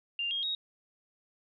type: tone with pitch steps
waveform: sine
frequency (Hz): 2794 / 3247 / 3773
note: F7 / G#7 / A#7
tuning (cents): 0 / -40 / +20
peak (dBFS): -30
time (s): 0.19-0.55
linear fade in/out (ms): 2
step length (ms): 120
effects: none